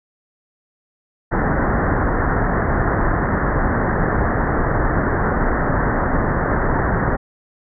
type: low-pass noise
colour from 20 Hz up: pink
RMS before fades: -18 dBFS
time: 1.31-7.17 s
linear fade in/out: 20 ms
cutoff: 1900 Hz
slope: 96 dB/octave
effects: none